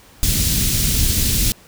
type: band-stop noise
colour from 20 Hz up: pink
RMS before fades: -17 dBFS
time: 0.23-1.52 s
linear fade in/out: 0 ms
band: 180 to 4100 Hz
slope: 12 dB/octave
effects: pink hiss -47 dBFS RMS until 1.67 s